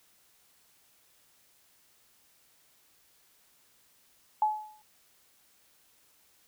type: tone with exponential decay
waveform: sine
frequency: 855 Hz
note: A5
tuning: 50 cents flat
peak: -20 dBFS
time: 4.42-4.82 s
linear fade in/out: 2 ms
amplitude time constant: 85 ms
effects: white hiss -65 dBFS RMS until 6.47 s